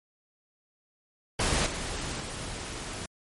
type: noise with level steps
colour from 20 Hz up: pink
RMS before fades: -26 / -34 / -37 dBFS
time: 1.39-3.06 s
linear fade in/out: 5 ms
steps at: 1.66 / 2.2 s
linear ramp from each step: 5 ms
effects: MP3 48 kbps

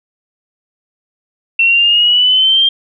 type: exponential sweep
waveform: sine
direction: up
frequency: 2700 to 3198 Hz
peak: -7 dBFS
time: 1.59-2.69 s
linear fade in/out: 5 ms
effects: none

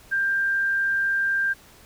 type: tone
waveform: sine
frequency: 1588 Hz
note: G6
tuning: 22 cents sharp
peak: -20 dBFS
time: 0.11-1.54 s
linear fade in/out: 20 ms
effects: pink hiss -51 dBFS RMS until 1.85 s

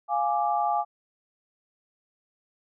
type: chord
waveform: sine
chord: D diminished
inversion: first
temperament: equal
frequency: 698.5 / 830.6 / 1174.7 Hz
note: F5 / Ab5 / D6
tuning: 0 / 0 / 0 cents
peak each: -27 / -25 / -30 dBFS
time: 0.08-0.85 s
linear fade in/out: 50 ms
effects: none

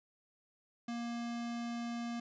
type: tone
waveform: square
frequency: 235.7 Hz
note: A#3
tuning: 19 cents sharp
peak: -38 dBFS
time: 0.88-2.2 s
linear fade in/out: 5 ms
effects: resampled to 16000 Hz

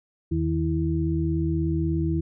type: tone cluster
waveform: sine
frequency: 81.6 / 158.1 / 328.2 Hz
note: E2 / D#3 / E4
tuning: -17 / +28 / -8 cents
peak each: -26 dBFS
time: 0.31-2.21 s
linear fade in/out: 10 ms
effects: none

